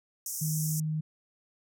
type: band-pass noise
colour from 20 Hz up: pink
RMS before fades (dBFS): -36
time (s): 0.26-0.8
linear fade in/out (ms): 2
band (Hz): 5500 to 16000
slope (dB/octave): 96
type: tone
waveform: sine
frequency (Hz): 155.56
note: D#3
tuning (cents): 0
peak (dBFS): -28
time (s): 0.41-1.01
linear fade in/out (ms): 10
effects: none